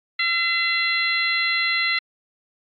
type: harmonic tone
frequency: 680 Hz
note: F5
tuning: 46 cents flat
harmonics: 2 / 3 / 4 / 5 / 6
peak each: -30 / -21 / -28 / -31 / -26 dBFS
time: 0.19-1.99 s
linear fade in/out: 5 ms
effects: AAC 64 kbps